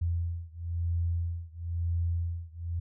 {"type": "beating tone pair", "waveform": "sine", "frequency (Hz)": [84.6, 85.6], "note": ["E2", "F2"], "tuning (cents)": [45, -34], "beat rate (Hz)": 1, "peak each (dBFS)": [-31, -32], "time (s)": [0.01, 2.8], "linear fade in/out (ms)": 10, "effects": []}